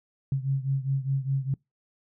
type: beating tone pair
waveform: sine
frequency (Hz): 134.3 / 139.2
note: C3 / C#3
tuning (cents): +46 / +8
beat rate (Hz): 4.9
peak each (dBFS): -26 / -29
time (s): 0.32-1.54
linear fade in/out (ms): 2
effects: noise-tail reverb RT60 0.2 s tail -26 dB re dry